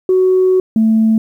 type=tone pair in turn; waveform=sine; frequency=372.1 / 221.3 Hz; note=F#4 / A3; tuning=+10 / +10 cents; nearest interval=major sixth; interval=900 cents; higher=first; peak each=-7 dBFS; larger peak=neither; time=0.09-0.6 / 0.76-1.18 s; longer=first; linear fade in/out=2 ms; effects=tanh soft clip ceiling -4 dBFS + 8-bit